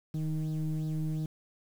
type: tone with frequency modulation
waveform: sine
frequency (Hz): 155.6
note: D#3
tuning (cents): 0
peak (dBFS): -28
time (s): 0.14-1.26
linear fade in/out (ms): 5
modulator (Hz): 157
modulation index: 0.64
effects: tanh soft clip ceiling -26 dBFS + 9-bit